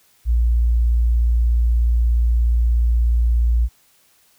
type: tone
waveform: sine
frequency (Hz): 58.4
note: A#1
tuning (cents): +4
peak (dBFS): -13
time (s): 0.25-3.69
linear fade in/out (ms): 50
effects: white hiss -57 dBFS RMS until 4.38 s